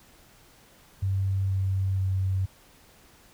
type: tone with pitch steps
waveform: sine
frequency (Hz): 96.6 / 95.77 / 94.94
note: G2 / G2 / F#2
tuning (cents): -25 / -40 / +45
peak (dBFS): -23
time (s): 1.02-2.46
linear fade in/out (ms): 10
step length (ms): 480
effects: pink hiss -56 dBFS RMS until 3.33 s